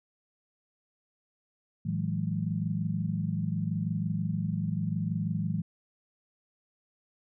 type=tone cluster; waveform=sine; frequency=110.2 / 162.2 / 183 / 208.7 Hz; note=A2 / E3 / F#3 / G#3; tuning=+3 / -28 / -19 / +9 cents; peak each=-34 / -31 / -34 / -36 dBFS; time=1.85-5.62 s; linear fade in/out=10 ms; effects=none